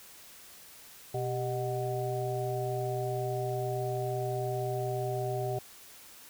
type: harmonic tone with a mistuned harmonic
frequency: 123.47 Hz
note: B2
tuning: in tune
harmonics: 1 / 3 / 5 / 6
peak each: -34 / -35 / -37 / -37 dBFS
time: 1.14-5.59 s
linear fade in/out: 5 ms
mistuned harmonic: 3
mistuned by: +100 cents
effects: white hiss -52 dBFS RMS until 6.29 s